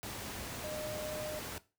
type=tone in noise; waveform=sine; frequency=611 Hz; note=D#5; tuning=32 cents flat; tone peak=-39 dBFS; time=0.64-1.39 s; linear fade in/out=0 ms; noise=pink; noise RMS=-42 dBFS; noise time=0.03-1.58 s; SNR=0 dB; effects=noise-tail reverb RT60 0.3 s tail -18 dB re dry + high-pass 60 Hz 12 dB/octave